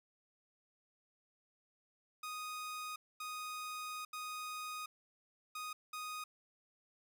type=tone bursts at uneven times; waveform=sawtooth; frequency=1244 Hz; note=D#6; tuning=1 cent flat; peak=-38 dBFS; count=5; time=2.23-2.96 / 3.2-4.05 / 4.13-4.86 / 5.55-5.73 / 5.93-6.24 s; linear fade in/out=5 ms; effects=none